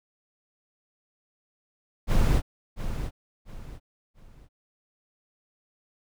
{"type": "noise with echo", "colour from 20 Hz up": "brown", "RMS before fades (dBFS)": -20, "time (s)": [2.07, 2.42], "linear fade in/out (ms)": 50, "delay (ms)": 690, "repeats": 3, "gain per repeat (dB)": -10, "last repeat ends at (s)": 4.49, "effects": []}